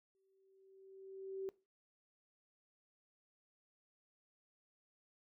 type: tone with exponential growth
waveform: sine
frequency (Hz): 385.2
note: G4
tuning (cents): -30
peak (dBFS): -38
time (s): 0.15-1.49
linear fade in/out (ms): 0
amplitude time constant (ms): 290
effects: noise-tail reverb RT60 0.3 s tail -20 dB re dry